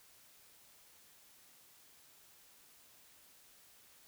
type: silence
effects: white hiss -63 dBFS RMS until 4.07 s